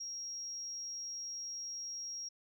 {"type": "tone", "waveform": "sine", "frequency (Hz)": 5610, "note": "F8", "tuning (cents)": 7, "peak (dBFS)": -39, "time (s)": [0, 2.29], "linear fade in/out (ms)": 10, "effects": ["tanh soft clip ceiling -35 dBFS"]}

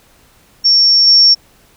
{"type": "tone with level steps", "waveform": "sine", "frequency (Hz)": 5480, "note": "F8", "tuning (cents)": -34, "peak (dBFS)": [-6, -4], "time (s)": [0.64, 1.35], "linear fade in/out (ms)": 20, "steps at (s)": 1.07, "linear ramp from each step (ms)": 5, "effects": ["pink hiss -49 dBFS RMS until 1.76 s"]}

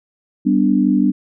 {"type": "chord", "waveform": "sine", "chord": "G major", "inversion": "none", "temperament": "equal with one note detuned", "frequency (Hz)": [196, 248.4, 293.7], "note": ["G3", "B3", "D4"], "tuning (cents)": [0, 10, 0], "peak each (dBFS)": -16, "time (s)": [0.45, 1.12], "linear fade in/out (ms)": 20, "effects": []}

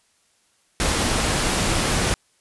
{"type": "noise", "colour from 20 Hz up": "pink", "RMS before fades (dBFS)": -21, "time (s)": [0.8, 2.14], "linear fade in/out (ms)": 0, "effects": ["white hiss -63 dBFS RMS until 2.4 s", "resampled to 24000 Hz"]}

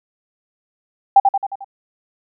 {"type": "tone with echo", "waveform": "sine", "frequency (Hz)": 790, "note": "G5", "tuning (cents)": 13, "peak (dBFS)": -4, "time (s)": [1.16, 1.2], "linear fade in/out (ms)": 5, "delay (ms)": 89, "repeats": 5, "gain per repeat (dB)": -5, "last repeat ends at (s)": 1.645, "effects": []}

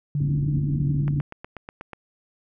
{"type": "tone with vibrato", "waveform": "sine", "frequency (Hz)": 143.9, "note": "D3", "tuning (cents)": -35, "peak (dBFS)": -21, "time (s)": [0.15, 1.21], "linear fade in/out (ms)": 2, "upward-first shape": "square", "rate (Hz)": 6.7, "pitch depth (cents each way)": 17}
{"type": "low-pass noise", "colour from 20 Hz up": "white", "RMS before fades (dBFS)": -30, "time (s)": [0.2, 1.2], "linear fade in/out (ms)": 5, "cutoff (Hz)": 320, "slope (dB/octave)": 96}
{"type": "click train", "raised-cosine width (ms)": 0.5, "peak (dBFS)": -21, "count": 8, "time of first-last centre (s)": [1.08, 1.933], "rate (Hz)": 8.21}
{"effects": []}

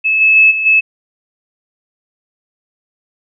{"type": "tone with level steps", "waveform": "sine", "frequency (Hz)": 2600, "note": "E7", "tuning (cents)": -24, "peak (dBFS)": [-10, -6, -4, -14, -6], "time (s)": [0.04, 0.81], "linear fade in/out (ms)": 20, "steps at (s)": [0.2, 0.35, 0.5, 0.65], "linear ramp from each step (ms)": 20, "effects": []}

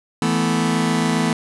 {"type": "chord", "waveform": "sawtooth", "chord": "E suspended fourth", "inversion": "none", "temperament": "just", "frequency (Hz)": [164.81, 219.8, 247.2], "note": ["E3", "A3", "B3"], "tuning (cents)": [0, -2, 2], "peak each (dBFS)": -17, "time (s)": [0.22, 1.33], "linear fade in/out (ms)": 2, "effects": ["resampled to 24000 Hz", "7-bit"]}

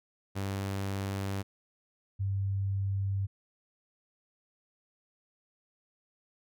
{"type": "tone pair in turn", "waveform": ["sawtooth", "sine"], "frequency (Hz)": [98, 98], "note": ["G2", "G2"], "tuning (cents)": [0, 0], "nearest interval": "unison", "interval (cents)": 0, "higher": "neither", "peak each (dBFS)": -28, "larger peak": "neither", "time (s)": [[0.35, 1.43], [2.19, 3.27]], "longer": "neither", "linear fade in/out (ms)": 20, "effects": []}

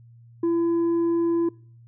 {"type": "tone with tanh clipping", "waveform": "sine", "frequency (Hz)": 337, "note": "E4", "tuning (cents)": 38, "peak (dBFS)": -20, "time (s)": [0.43, 1.49], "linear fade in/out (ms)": 5, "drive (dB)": 3, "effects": ["noise-tail reverb RT60 0.5 s tail -24 dB re dry", "added 117 Hz sine -47 dBFS peak until 1.87 s"]}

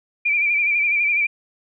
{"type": "tone with vibrato", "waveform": "sine", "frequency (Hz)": 2359, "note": "D7", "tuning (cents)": 7, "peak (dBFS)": -16, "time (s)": [0.25, 1.27], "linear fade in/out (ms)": 10, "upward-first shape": "sine", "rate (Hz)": 12, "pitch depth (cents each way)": 54, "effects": []}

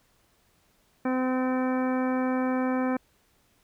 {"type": "harmonic tone", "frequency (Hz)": 256.7, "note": "C4", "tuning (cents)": -33, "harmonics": [1, 2, 3, 4, 5, 6, 7, 9], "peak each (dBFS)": [-25, -31, -35, -37, -39, -41, -42, -44], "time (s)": [1.05, 2.97], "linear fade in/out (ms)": 5, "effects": ["pink hiss -66 dBFS RMS until 3.63 s"]}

